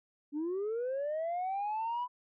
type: linear sweep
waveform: sine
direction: up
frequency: 282.6 to 1000 Hz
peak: -30 dBFS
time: 0.32-2.08 s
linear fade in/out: 50 ms
effects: tanh soft clip ceiling -30 dBFS